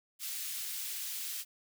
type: high-pass noise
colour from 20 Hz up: white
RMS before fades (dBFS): -39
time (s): 0.19-1.45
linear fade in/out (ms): 50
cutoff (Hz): 2400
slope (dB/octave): 12
effects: none